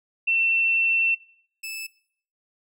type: tone pair in turn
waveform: sine / sawtooth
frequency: 2694 / 2623 Hz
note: E7 / E7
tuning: +37 / -9 cents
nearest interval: unison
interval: 46 cents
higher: first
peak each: -19 / -28 dBFS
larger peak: first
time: 0.27-1.15 / 1.63-1.87 s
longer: first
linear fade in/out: 10 ms
effects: noise-tail reverb RT60 0.6 s tail -20 dB re dry